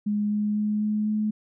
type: tone with pitch steps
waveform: sine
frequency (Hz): 208 / 209.3 / 210.7 / 212 / 213.4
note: G#3 / G#3 / G#3 / G#3 / G#3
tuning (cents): +3 / +14 / +25 / +36 / +47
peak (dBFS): -22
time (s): 0.06-1.31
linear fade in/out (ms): 10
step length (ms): 250
effects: none